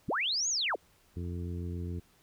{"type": "linear two-way sweep", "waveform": "sine", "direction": "up then down", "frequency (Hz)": [38.15, 6900, 227.4], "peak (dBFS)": -28, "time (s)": [0.08, 0.76], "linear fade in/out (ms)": 10, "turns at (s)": 0.49}
{"type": "harmonic tone", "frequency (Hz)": 87.31, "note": "F2", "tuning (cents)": 0, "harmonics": [1, 2, 3, 4, 5], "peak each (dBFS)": [-35, -41, -45, -46, -50], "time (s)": [1.16, 2], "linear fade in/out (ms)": 10}
{"effects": ["pink hiss -65 dBFS RMS until 2.22 s"]}